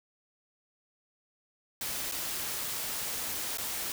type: noise with dropouts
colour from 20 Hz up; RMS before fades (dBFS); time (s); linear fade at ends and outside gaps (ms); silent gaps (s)
white; -35; 1.81-3.92; 1; 2.114-2.121 / 3.573-3.583
effects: none